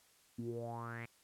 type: tone with low-pass filter sweep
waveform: sawtooth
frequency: 116.54 Hz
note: A#2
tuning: in tune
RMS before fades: -43 dBFS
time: 0.38-1.06 s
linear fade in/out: 10 ms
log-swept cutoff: 250 to 2400 Hz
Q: 8.8
effects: white hiss -68 dBFS RMS until 1.23 s + low-pass 12000 Hz 12 dB/octave